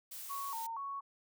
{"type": "noise", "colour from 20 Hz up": "blue", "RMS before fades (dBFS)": -46, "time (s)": [0.11, 0.67], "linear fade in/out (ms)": 10}
{"type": "tone with vibrato", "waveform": "sine", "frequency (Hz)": 1007, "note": "B5", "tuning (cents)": 33, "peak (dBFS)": -38, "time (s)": [0.29, 1.01], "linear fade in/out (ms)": 20, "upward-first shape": "square", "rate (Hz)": 2.1, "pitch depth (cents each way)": 170}
{"effects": []}